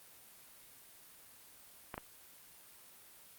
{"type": "clicks", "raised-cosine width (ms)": 0.5, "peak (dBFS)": -25, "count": 2, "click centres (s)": [1.942, 1.979], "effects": ["white hiss -58 dBFS RMS until 3.38 s", "Opus 32 kbps"]}